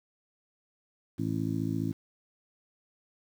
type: harmonic tone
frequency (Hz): 54.7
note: A1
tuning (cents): -9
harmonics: 2 / 3 / 4 / 5 / 6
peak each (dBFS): -34 / -34 / -37 / -33 / -37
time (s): 1.18-1.93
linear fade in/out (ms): 20
effects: 9-bit